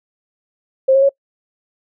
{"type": "tone with pitch steps", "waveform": "sine", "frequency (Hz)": [530, 541.4, 553.1], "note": ["C5", "C#5", "C#5"], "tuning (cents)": [22, -41, -4], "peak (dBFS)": -8, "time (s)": [0.88, 1.093], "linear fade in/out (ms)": 10, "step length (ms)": 71, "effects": ["noise-tail reverb RT60 0.1 s tail -24 dB re dry"]}